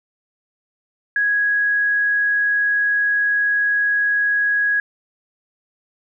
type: tone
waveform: sine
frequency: 1661.2 Hz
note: G#6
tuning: in tune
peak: -15 dBFS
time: 1.16-4.8 s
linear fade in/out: 2 ms
effects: none